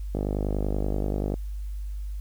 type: click train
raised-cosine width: 2 ms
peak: -15 dBFS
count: 61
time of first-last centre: 0.15-1.34 s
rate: 50.4 Hz
effects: added 50 Hz sine -30 dBFS peak until 2.2 s + white hiss -60 dBFS RMS until 2.2 s